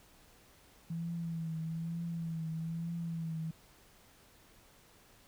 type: tone with vibrato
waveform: sine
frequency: 164.81 Hz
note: E3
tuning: in tune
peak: -35 dBFS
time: 0.9-3.51 s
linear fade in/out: 5 ms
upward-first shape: triangle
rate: 1.1 Hz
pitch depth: 53 cents each way
effects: pink hiss -62 dBFS RMS until 5.27 s